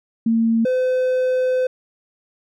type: tone pair in turn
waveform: sine / triangle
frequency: 227.4 / 510.5 Hz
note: A#3 / C5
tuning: -43 / -43 cents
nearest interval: octave + major second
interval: 1400 cents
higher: second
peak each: -14 dBFS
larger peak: neither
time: 0.26-0.65 / 0.65-1.67 s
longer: second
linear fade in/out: 5 ms
effects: none